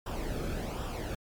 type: noise with flanger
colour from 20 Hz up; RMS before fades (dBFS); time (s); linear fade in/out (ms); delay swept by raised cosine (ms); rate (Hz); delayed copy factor
brown; -35; 0.06-1.15; 5; 0.46 to 1.08; 1.3; -0.6
effects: MP3 96 kbps